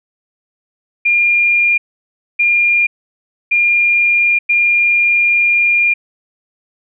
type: tone bursts at uneven times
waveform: sine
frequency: 2408 Hz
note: D7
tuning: 43 cents sharp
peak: -9 dBFS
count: 4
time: 1.05-1.78 / 2.39-2.87 / 3.51-4.39 / 4.49-5.94 s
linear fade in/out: 10 ms
effects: none